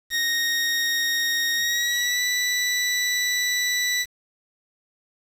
20% pulse tone with pitch glide, 1864.7 to 1972.2 Hz, A#6 to B6, 0 to -3 cents, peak -16 dBFS, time 0.1-4.06 s, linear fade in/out 50 ms, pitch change +97 cents, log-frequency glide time 1.56-2.21 s, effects resampled to 32000 Hz + 7-bit

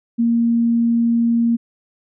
sine tone, 233.1 Hz, A#3, in tune, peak -13 dBFS, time 0.18-1.57 s, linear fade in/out 20 ms, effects none

